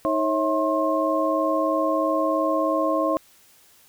sine tone cluster, 314.1 / 547 / 650 / 1066 Hz, D#4 / C#5 / E5 / C6, +16 / -23 / -24 / +32 cents, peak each -25 dBFS, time 0.05-3.17 s, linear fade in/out 0 ms, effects white hiss -55 dBFS RMS until 3.88 s

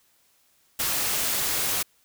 white noise with amplitude modulation, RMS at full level -24 dBFS, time 0.79-1.83 s, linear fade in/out 10 ms, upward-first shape sine, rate 236 Hz, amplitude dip 40%, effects white hiss -64 dBFS RMS until 2.04 s

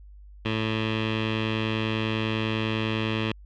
15% pulse tone with low-pass filter, 110 Hz, A2, in tune, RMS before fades -27 dBFS, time 0.45-3.32 s, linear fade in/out 5 ms, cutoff 3000 Hz, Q 4.5, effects added 50 Hz sine -44 dBFS peak until 3.45 s

